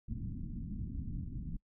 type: low-pass noise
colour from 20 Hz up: pink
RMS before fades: -40 dBFS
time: 0.08-1.57 s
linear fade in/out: 10 ms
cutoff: 270 Hz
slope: 48 dB/octave
effects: noise-tail reverb RT60 0.1 s tail -26 dB re dry